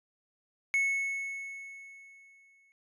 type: tone with exponential decay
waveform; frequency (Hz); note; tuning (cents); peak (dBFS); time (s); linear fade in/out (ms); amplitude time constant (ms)
triangle; 2200; C#7; -14; -22; 0.74-2.72; 0; 430
effects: resampled to 32000 Hz